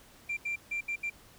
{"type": "tone bursts at uneven times", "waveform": "sine", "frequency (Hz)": 2365, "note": "D7", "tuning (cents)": 12, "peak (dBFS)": -29, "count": 5, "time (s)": [[0.29, 0.37], [0.45, 0.56], [0.71, 0.81], [0.88, 0.96], [1.03, 1.1]], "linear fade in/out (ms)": 10, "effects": ["tanh soft clip ceiling -28 dBFS", "pink hiss -57 dBFS RMS until 1.38 s"]}